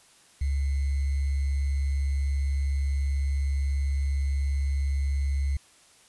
sine tone with sample-and-hold, 69.3 Hz, C#2, in tune, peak -23 dBFS, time 0.41-5.57 s, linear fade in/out 5 ms, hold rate 2100 Hz, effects white hiss -57 dBFS RMS until 6.08 s + resampled to 24000 Hz

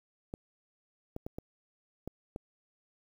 clicks, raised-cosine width 2 ms, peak -25 dBFS, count 6, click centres 0.339 / 1.164 / 1.265 / 1.385 / 2.076 / 2.361 s, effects 9-bit

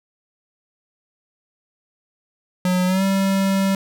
square tone with pitch glide, 182.1 to 194.05 Hz, F#3 to G3, -27 to -17 cents, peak -17 dBFS, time 2.65-3.75 s, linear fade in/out 2 ms, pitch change +110 cents, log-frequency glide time 2.86-3.03 s, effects none

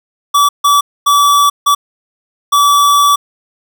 square tone bursts at uneven times, 1151 Hz, D6, 35 cents flat, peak -7 dBFS, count 5, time 0.34-0.49 / 0.64-0.81 / 1.06-1.5 / 1.66-1.75 / 2.52-3.16 s, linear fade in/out 10 ms, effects none

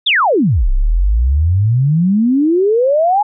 sine exponential two-way sweep, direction down then up, 3839 to 30.45 to 855 Hz, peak -9 dBFS, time 0.06-3.23 s, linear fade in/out 10 ms, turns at 0.7 s, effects none

